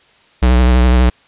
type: tone with vibrato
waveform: square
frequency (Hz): 62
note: B1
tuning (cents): +7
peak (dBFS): -8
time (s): 0.42-1.1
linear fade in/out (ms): 10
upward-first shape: triangle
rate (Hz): 12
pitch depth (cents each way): 59
effects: white hiss -50 dBFS RMS until 1.27 s + resampled to 8000 Hz